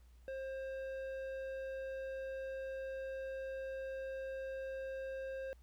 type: tone with low-pass filter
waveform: square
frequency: 532 Hz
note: C5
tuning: 29 cents sharp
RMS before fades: -43 dBFS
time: 0.28-5.53 s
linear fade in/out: 0 ms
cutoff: 1900 Hz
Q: 0.67
effects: added 60 Hz sine -58 dBFS peak until 5.62 s + pink hiss -74 dBFS RMS until 5.62 s